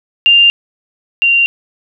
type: tone pair in turn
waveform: sine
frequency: 2794 / 2770 Hz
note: F7 / F7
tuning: 0 / -15 cents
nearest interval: unison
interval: 15 cents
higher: first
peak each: -4 / -7 dBFS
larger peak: first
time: 0.26-0.5 / 1.22-1.46 s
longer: neither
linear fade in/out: 0 ms
effects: none